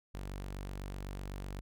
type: tone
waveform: sawtooth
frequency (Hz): 47.95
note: G1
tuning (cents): -37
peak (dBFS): -36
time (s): 0.14-1.61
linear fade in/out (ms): 10
effects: none